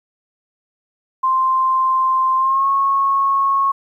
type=tone with pitch glide; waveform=sine; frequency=1046.5 to 1096.6 Hz; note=C6 to C#6; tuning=0 to -19 cents; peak=-13 dBFS; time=1.23-3.72 s; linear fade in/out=10 ms; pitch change=+81 cents; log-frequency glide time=2.37-2.68 s; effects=9-bit